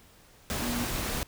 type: tone in noise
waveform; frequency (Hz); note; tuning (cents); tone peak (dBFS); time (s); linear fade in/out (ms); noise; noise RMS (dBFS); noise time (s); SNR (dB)
sine; 240; B3; -49; -31; 0.62-0.84; 0; pink; -32; 0.5-1.23; -2
effects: pink hiss -57 dBFS RMS until 1.27 s